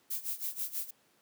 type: noise with tremolo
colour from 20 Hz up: violet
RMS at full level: -34 dBFS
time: 0.1-0.91 s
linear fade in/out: 10 ms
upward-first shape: sine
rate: 6.2 Hz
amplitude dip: 85%
effects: pink hiss -68 dBFS RMS until 1.21 s + high-pass 200 Hz 12 dB/octave